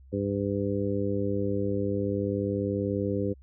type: harmonic tone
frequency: 100.4 Hz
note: G2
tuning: 42 cents sharp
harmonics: 1 / 2 / 3 / 4 / 5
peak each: -32 / -32 / -32 / -32 / -32 dBFS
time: 0.12-3.34 s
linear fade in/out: 20 ms
effects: added 66 Hz sine -49 dBFS peak until 3.42 s

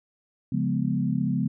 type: chord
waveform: sine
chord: C# dominant seventh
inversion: none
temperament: equal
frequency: 138.59 / 174.61 / 207.7 / 246.9 Hz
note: C#3 / E#3 / G#3 / B3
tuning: 0 / 0 / 0 / 0 cents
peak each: -28 dBFS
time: 0.52-1.48 s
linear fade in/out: 5 ms
effects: none

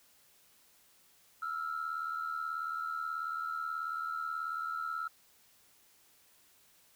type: tone pair together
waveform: sine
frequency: 1318.5 / 1396.9 Hz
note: E6 / F6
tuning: 0 / 0 cents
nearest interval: minor second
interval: 100 cents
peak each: -35 / -38 dBFS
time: 1.42-5.08 s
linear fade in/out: 5 ms
effects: tanh soft clip ceiling -29 dBFS + white hiss -65 dBFS RMS until 6.95 s

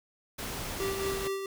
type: noise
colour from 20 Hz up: pink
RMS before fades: -37 dBFS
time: 0.38-1.28 s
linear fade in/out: 10 ms
type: tone with tremolo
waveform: square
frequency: 389.9 Hz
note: G4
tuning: 9 cents flat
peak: -30 dBFS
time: 0.8-1.46 s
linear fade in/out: 2 ms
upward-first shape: sine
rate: 4.5 Hz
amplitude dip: 45%
effects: none

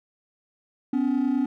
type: tone pair together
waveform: triangle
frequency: 252.4 / 282.2 Hz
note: B3 / C#4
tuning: +38 / +31 cents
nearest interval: major second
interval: 193 cents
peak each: -21 dBFS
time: 0.93-1.46 s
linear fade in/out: 5 ms
effects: tanh soft clip ceiling -13 dBFS

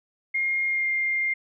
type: tone with pitch glide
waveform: sine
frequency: 2132 to 2111 Hz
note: C7 to C7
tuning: +32 to +15 cents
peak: -22 dBFS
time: 0.34-1.34 s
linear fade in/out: 10 ms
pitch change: -17 cents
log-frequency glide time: 0.67-0.89 s
effects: none

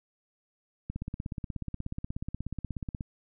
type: click train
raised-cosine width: 5 ms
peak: -22 dBFS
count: 36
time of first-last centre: 0.9-3.008 s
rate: 16.6 Hz
effects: none

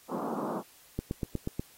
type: band-pass noise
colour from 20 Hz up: pink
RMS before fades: -34 dBFS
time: 0.08-0.63 s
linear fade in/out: 50 ms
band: 180 to 1200 Hz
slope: 48 dB/octave
type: click train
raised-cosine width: 3 ms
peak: -18 dBFS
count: 6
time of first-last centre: 0.99-1.595 s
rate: 8.26 Hz
effects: white hiss -58 dBFS RMS until 1.77 s + AAC 48 kbps

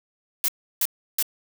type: noise bursts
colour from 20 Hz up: blue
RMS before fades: -22 dBFS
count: 3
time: 0.44-1.226 s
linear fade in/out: 0 ms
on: 42 ms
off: 330 ms
effects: none

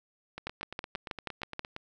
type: two click trains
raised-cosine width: 0.3 ms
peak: -23 / -18 dBFS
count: 13 / 8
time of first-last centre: 0.38-1.764 / 0.47-1.594 s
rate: 8.67 / 6.23 Hz
effects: none

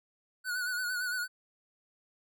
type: tone with vibrato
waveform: square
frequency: 1474 Hz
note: F#6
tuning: 7 cents flat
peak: -32 dBFS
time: 0.44-1.28 s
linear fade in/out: 50 ms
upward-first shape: sine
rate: 8.8 Hz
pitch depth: 51 cents each way
effects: none

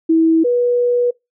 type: tone pair in turn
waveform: sine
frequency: 324.7 / 486.5 Hz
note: E4 / B4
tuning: -26 / -26 cents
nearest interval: perfect fifth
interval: 700 cents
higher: second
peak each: -9 / -12 dBFS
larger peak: first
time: 0.09-0.44 / 0.44-1.11 s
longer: second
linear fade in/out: 10 ms
effects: noise-tail reverb RT60 0.2 s tail -24 dB re dry

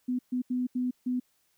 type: tone bursts at uneven times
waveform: sine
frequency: 250.3 Hz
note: B3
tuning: 23 cents sharp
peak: -26 dBFS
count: 5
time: 0.08-0.19 / 0.32-0.42 / 0.5-0.67 / 0.75-0.91 / 1.06-1.2 s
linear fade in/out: 10 ms
effects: white hiss -71 dBFS RMS until 1.57 s

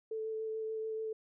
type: tone with vibrato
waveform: sine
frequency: 440 Hz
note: A4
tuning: in tune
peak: -35 dBFS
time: 0.11-1.13 s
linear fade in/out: 5 ms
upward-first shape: sine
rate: 6.9 Hz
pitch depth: 11 cents each way
effects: none

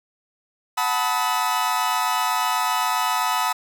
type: chord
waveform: 40% pulse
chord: B dominant seventh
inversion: second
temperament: equal with one note detuned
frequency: 740 / 880 / 987.8 / 1275.8 Hz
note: F#5 / A5 / B5 / D#6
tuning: 0 / 0 / 0 / +43 cents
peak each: -27 / -25 / -24 / -24 dBFS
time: 0.77-3.53 s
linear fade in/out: 10 ms
effects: none

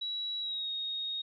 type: tone with pitch glide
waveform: sine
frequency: 3900 to 3735 Hz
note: B7 to A#7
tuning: -23 to +3 cents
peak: -33 dBFS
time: 0.01-1.22 s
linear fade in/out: 10 ms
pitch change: -74 cents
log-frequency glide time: 0.4-0.69 s
effects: none

